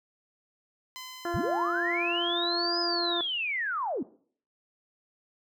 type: tone with exponential decay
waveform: 10% pulse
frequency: 1022 Hz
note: C6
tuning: 41 cents flat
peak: -30 dBFS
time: 0.96-3.36 s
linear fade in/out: 0 ms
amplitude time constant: 520 ms
type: harmonic tone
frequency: 344.8 Hz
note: F4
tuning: 22 cents flat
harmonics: 1 / 2 / 3 / 4 / 5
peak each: -32 / -35 / -37 / -38 / -39 dBFS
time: 1.25-3.21 s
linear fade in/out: 2 ms
type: linear two-way sweep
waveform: sine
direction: up then down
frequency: 52.3 to 5080 to 214.6 Hz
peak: -28 dBFS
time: 1.34-4.03 s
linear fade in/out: 5 ms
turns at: 2.8 s
effects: noise-tail reverb RT60 0.5 s tail -18 dB re dry